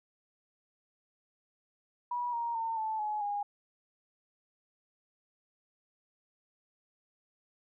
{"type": "tone with pitch steps", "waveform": "sine", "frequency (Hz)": [970, 937.5, 906.1, 875.7, 846.4, 818], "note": ["B5", "A#5", "A#5", "A5", "G#5", "G#5"], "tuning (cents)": [-31, 10, -49, -8, 33, -26], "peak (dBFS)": -31, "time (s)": [2.11, 3.43], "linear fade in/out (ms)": 5, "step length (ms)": 220, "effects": []}